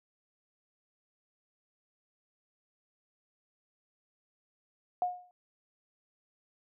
sine tone with exponential decay, 720 Hz, F#5, 47 cents flat, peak -24 dBFS, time 5.02-5.31 s, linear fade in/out 1 ms, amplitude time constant 63 ms, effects none

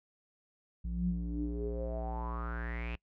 square tone with low-pass filter sweep, 58.5 Hz, A#1, 7 cents sharp, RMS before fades -36 dBFS, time 0.84-2.96 s, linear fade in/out 10 ms, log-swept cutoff 130 to 2700 Hz, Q 8.2, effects noise-tail reverb RT60 0.1 s tail -24 dB re dry

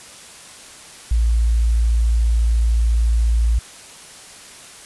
sine tone, 57 Hz, A#1, 38 cents flat, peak -13 dBFS, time 1.11-3.59 s, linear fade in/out 5 ms, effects white hiss -40 dBFS RMS until 4.85 s + resampled to 24000 Hz

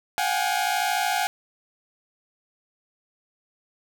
sawtooth tone cluster, 717 / 770 / 831 Hz, F5 / G5 / G#5, +45 / -31 / +1 cents, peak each -23 dBFS, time 0.18-1.27 s, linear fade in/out 0 ms, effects none

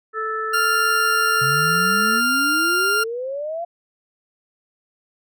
harmonic tone, 438.6 Hz, A4, 6 cents flat, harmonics 1 / 3 / 4, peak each -28 / -24 / -30 dBFS, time 0.13-2.22 s, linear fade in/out 50 ms
40% pulse tone, 1396.9 Hz, F6, in tune, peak -16 dBFS, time 0.53-3.04 s, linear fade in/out 10 ms
sine exponential sweep, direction up, 131.9 to 698.5 Hz, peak -24 dBFS, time 1.41-3.65 s, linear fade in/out 10 ms
effects none

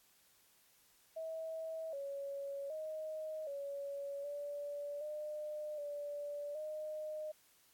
sine tone with pitch steps, 645 / 558 / 625 / 562 / 578 / 604 / 581 / 615 Hz, E5 / C#5 / D#5 / C#5 / D5 / D5 / D5 / D#5, -38 / +11 / +8 / +24 / -28 / +48 / -19 / -20 cents, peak -40 dBFS, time 1.16-7.32 s, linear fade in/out 10 ms, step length 770 ms, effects white hiss -69 dBFS RMS until 7.73 s + AAC 64 kbps

